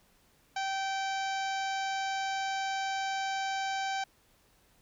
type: harmonic tone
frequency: 776 Hz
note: G5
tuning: 18 cents flat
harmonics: 1 / 2 / 3 / 4 / 5 / 6 / 7 / 8 / 9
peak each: -32 / -38 / -42 / -44 / -46 / -48 / -49 / -50 / -51 dBFS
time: 0.56-4.04 s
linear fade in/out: 5 ms
effects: pink hiss -66 dBFS RMS until 4.81 s